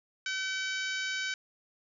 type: harmonic tone with a mistuned harmonic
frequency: 763 Hz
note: G5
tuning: 47 cents flat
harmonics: 2 / 3 / 4 / 5 / 6 / 7 / 8 / 9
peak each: -34 / -38 / -40 / -42 / -44 / -45 / -46 / -47 dBFS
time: 0.26-1.34 s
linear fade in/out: 2 ms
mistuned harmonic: 9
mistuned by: +20 cents
effects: none